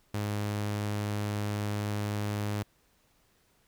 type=tone; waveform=sawtooth; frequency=103.83 Hz; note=G#2; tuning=in tune; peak=-26 dBFS; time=0.14-2.63 s; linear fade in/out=5 ms; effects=pink hiss -68 dBFS RMS until 3.67 s